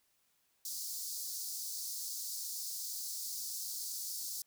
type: high-pass noise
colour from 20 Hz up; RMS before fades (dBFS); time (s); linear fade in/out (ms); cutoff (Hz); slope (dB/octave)
pink; -41; 0.65-4.42; 2; 4500; 48
effects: white hiss -75 dBFS RMS until 4.46 s